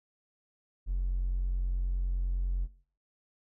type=tone; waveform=triangle; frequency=44.9 Hz; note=F1; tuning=49 cents sharp; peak=-24 dBFS; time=0.86-2.68 s; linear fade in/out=50 ms; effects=noise-tail reverb RT60 0.5 s tail -21 dB re dry + tanh soft clip ceiling -24 dBFS